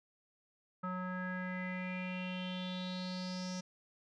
square tone with low-pass filter sweep, 183.3 Hz, F#3, 16 cents flat, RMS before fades -40 dBFS, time 0.83-3.61 s, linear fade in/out 10 ms, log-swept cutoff 1300 to 5800 Hz, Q 6.6, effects none

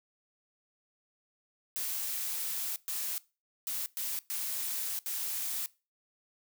blue noise bursts at uneven times, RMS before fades -35 dBFS, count 6, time 1.76-2.76 / 2.88-3.18 / 3.67-3.86 / 3.97-4.19 / 4.3-4.99 / 5.06-5.66 s, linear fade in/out 0 ms, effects noise-tail reverb RT60 0.3 s tail -21 dB re dry

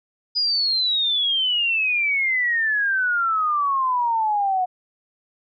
sine exponential sweep, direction down, 4978 to 724 Hz, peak -18 dBFS, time 0.35-4.66 s, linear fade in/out 20 ms, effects none

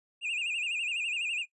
triangle tone with vibrato, 2613 Hz, E7, 16 cents flat, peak -28 dBFS, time 0.21-1.46 s, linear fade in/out 50 ms, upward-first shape sine, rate 12 Hz, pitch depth 140 cents each way, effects noise-tail reverb RT60 0.1 s tail -20 dB re dry + resampled to 24000 Hz

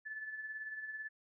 sine tone with tremolo, 1739 Hz, A6, 21 cents flat, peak -39 dBFS, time 0.05-1.09 s, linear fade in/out 20 ms, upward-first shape sine, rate 18 Hz, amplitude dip 50%, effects none

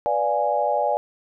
sine chord, B diminished seventh, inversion none, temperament equal, 493.9 / 587.3 / 698.5 / 830.6 Hz, B4 / D5 / F5 / Ab5, 0 / 0 / 0 / 0 cents, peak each -28 / -23 / -26 / -23 dBFS, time 0.06-0.97 s, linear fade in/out 0 ms, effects none

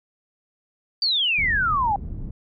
sine exponential sweep, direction down, 4699 to 784 Hz, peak -18 dBFS, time 1.02-1.96 s, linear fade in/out 2 ms
pink low-pass noise, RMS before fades -31 dBFS, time 1.38-2.31 s, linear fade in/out 5 ms, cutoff 170 Hz, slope 12 dB/octave
effects MP3 96 kbps

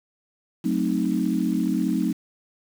sine chord, F# diminished seventh, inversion none, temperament equal, 185 / 220 / 261.6 / 311.1 Hz, F#3 / A3 / C4 / Eb4, 0 / 0 / 0 / 0 cents, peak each -26 dBFS, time 0.64-2.13 s, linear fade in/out 10 ms, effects 7-bit

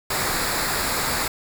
pink noise with comb filter, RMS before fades -24 dBFS, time 0.1-1.28 s, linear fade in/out 5 ms, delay 0.33 ms, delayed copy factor -0.6, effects none

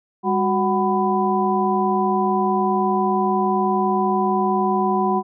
sine tone cluster, 200.5 / 370.1 / 749 / 996 Hz, G3 / F#4 / F#5 / B5, +39 / 0 / +21 / +14 cents, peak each -22 dBFS, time 0.23-5.23 s, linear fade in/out 50 ms, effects none

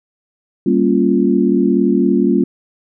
sine chord, G half-diminished seventh, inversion none, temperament equal, 196 / 233.1 / 277.2 / 349.2 Hz, G3 / Bb3 / Db4 / F4, 0 / 0 / 0 / 0 cents, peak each -16 dBFS, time 0.66-2.44 s, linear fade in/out 5 ms, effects none

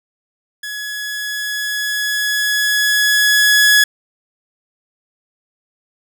sawtooth tone with level ramp, 1688 Hz, G#6, 28 cents sharp, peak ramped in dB -21 to -4 dBFS, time 0.63-3.84 s, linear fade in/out 5 ms, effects none

